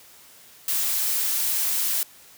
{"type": "noise", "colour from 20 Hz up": "blue", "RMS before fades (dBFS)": -24, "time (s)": [0.68, 2.03], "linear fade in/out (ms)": 2, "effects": ["white hiss -50 dBFS RMS until 2.37 s", "high-pass 60 Hz 12 dB/octave"]}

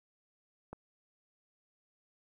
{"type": "click", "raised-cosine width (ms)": 1, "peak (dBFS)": -29, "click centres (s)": 0.73, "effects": ["11-bit"]}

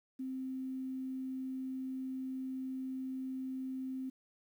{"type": "tone with quantisation", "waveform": "sine", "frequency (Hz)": 261.6, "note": "C4", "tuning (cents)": 0, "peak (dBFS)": -37, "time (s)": [0.19, 4.1], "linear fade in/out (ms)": 10, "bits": 11, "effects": []}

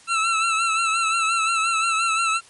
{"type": "tone with vibrato", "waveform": "25% pulse", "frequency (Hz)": 1332, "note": "E6", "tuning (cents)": 18, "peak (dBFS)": -15, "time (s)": [0.07, 2.41], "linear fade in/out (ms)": 50, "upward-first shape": "sine", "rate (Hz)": 5.7, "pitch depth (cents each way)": 46, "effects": ["white hiss -50 dBFS RMS until 2.49 s", "MP3 48 kbps"]}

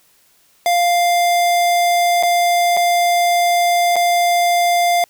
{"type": "tone with dropouts", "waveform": "square", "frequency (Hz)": 698.5, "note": "F5", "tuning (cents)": 0, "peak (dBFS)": -13, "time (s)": [0.66, 5.04], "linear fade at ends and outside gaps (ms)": 1, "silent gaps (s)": [[2.227, 2.233], [2.768, 2.772], [3.958, 3.964]], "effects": ["white hiss -55 dBFS RMS until 5.09 s"]}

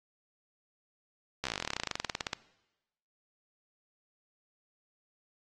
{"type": "slowing click train", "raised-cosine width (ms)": 0.2, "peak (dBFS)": -15, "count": 28, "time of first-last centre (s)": [1.44, 2.332], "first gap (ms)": 14, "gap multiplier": 1.06, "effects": ["noise-tail reverb RT60 1.0 s tail -20 dB re dry", "AAC 32 kbps"]}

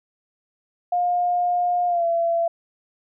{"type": "tone with pitch glide", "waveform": "sine", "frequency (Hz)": [710, 675.2], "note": ["F5", "E5"], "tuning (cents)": [28, 41], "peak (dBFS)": -18, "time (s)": [0.92, 2.48], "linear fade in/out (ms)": 5, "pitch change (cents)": -87, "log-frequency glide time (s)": [1.87, 2.05], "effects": []}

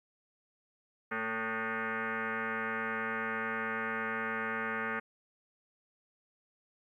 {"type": "tone with frequency modulation", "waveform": "sine", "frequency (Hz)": 111.7, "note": "A2", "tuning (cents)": 27, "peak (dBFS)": -32, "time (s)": [1.11, 5], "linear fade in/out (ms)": 10, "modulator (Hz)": 336, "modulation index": 5.7, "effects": ["12-bit"]}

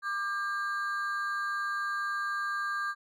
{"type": "ring-modulated tone", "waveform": "triangle", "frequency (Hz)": 1396.9, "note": "F6", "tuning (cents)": 0, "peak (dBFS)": -25, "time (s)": [0.02, 2.95], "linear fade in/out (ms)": 50, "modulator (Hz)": 209, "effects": []}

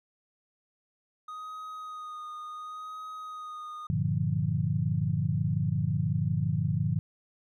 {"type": "tone with vibrato", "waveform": "triangle", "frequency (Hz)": 1244.5, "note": "D#6", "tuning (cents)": 0, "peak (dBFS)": -36, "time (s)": [1.28, 3.87], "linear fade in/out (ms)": 5, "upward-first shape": "sine", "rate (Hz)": 0.7, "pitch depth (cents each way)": 22}
{"type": "chord", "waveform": "sine", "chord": "G minor seventh", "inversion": "none", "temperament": "equal with one note detuned", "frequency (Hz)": [98, 116.54, 148.88, 174.61], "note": ["G2", "Bb2", "D3", "F3"], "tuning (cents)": [0, 0, 24, 0], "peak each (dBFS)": [-32, -31, -29, -32], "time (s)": [3.9, 6.99], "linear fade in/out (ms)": 0}
{"effects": []}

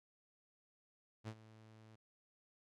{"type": "tone with ADSR envelope", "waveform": "sawtooth", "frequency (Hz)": 110, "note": "A2", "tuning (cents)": 0, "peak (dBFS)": -38, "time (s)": [1.24, 1.96], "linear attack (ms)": 39, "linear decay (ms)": 63, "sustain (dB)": -17, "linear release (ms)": 11, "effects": ["low-pass 7000 Hz 12 dB/octave"]}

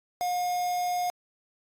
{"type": "tone with quantisation", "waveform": "triangle", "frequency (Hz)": 716, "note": "F5", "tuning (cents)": 43, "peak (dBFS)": -24, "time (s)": [0.21, 1.1], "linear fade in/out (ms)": 0, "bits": 6, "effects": ["AAC 64 kbps"]}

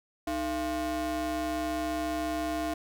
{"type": "ring-modulated tone", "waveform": "square", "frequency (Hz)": 187.7, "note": "F#3", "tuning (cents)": 25, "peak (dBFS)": -27, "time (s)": [0.27, 2.74], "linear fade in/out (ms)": 5, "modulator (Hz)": 496, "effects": []}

